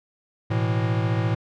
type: chord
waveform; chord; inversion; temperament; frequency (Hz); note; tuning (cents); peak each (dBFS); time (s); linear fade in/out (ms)
square; A suspended second; none; equal with one note detuned; 110 / 124.47 / 164.81; A2 / B2 / E3; 0 / +14 / 0; -23 / -29 / -29; 0.5-1.35; 10
effects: low-pass 3000 Hz 12 dB/octave